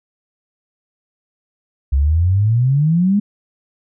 sine exponential sweep, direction up, 65.3 to 210.8 Hz, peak -11 dBFS, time 1.92-3.2 s, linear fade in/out 10 ms, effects none

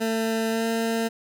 20% pulse tone with pitch glide, 224 to 227.1 Hz, A3 to A#3, +31 to -45 cents, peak -18 dBFS, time 0-1.09 s, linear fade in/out 20 ms, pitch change +24 cents, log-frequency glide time 0.51-0.65 s, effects none

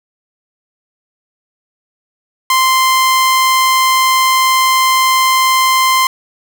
sawtooth tone, 1043 Hz, C6, 6 cents flat, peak -5 dBFS, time 2.5-6.07 s, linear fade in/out 2 ms, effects none

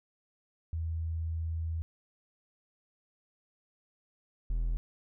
sine / triangle tone pair in turn, 81.6 / 41.2 Hz, E2 / E1, -17 / 0 cents, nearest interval octave, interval 1183 cents, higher first, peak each -31 / -26 dBFS, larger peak second, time 0.73-1.82 / 4.5-4.77 s, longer first, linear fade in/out 0 ms, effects none

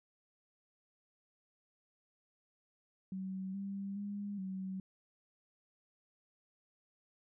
sine tone with pitch steps, 189.5 / 197.3 / 203 / 189.5 Hz, F#3 / G3 / G#3 / F#3, +42 / +11 / -39 / +42 cents, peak -38 dBFS, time 3.12-4.8 s, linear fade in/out 2 ms, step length 420 ms, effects none

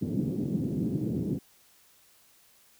pink band-pass noise, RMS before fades -30 dBFS, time 0.01-1.39 s, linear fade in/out 20 ms, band 130 to 320 Hz, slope 24 dB/octave, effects white hiss -61 dBFS RMS until 2.79 s

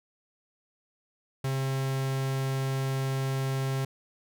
45% pulse tone, 134 Hz, C3, 42 cents sharp, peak -27 dBFS, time 1.44-3.85 s, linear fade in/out 5 ms, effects none

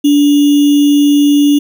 sine tone with sample-and-hold, 289.1 Hz, D4, 27 cents flat, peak -5 dBFS, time 0.04-1.59 s, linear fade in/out 10 ms, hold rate 3150 Hz, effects none

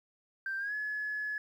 sine tone with pitch glide, 1571 to 1703.3 Hz, G6 to G#6, +3 to +43 cents, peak -32 dBFS, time 0.46-1.38 s, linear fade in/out 2 ms, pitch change +140 cents, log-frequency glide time 0.58-0.74 s, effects tanh soft clip ceiling -28 dBFS + 11-bit

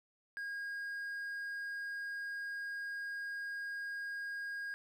triangle tone, 1630 Hz, G#6, 33 cents flat, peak -37 dBFS, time 0.37-4.74 s, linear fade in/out 0 ms, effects none

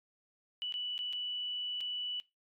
sine tone with dropouts, 2962 Hz, F#7, 1 cent sharp, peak -34 dBFS, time 0.62-2.2 s, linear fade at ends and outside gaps 0 ms, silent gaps 0.724-0.74 / 0.979-0.99 / 1.127-1.132 / 1.806-1.81 s, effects noise-tail reverb RT60 0.2 s tail -19 dB re dry + MP3 96 kbps

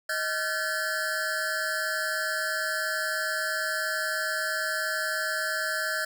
square tone cluster, 629 / 1379 / 1528 / 1724 Hz, D#5 / F6 / G6 / A6, +19 / -22 / -45 / -36 cents, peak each -36 / -36 / -32 / -32 dBFS, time 0.09-6.05 s, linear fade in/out 5 ms, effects none

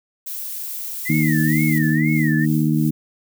violet noise, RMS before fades -29 dBFS, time 0.26-1.79 s, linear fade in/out 10 ms
sine tone with vibrato, 1947 Hz, B6, 25 cents flat, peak -23 dBFS, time 1.05-2.46 s, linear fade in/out 20 ms, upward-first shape sine, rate 2.1 Hz, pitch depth 200 cents each way
harmonic tone, 77.2 Hz, D#2, 13 cents flat, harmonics 2 / 3 / 4, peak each -18 / -20 / -21 dBFS, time 1.09-2.91 s, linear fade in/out 10 ms
violet noise with tremolo, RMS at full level -34 dBFS, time 1.42-2.91 s, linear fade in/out 20 ms, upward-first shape triangle, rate 2.9 Hz, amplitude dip 70%
effects none

